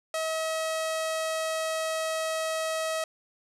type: tone with low-pass filter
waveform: sawtooth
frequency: 640 Hz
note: D#5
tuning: 49 cents sharp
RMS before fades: -30 dBFS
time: 0.14-3.04 s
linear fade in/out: 2 ms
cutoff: 10000 Hz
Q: 1.2
effects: none